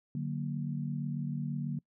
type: chord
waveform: sine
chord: D augmented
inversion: none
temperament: equal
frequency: 146.83 / 185 / 233.1 Hz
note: D3 / F#3 / A#3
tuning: 0 / 0 / 0 cents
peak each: -34 / -39 / -38 dBFS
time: 0.15-1.79 s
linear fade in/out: 2 ms
effects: noise-tail reverb RT60 0.1 s tail -25 dB re dry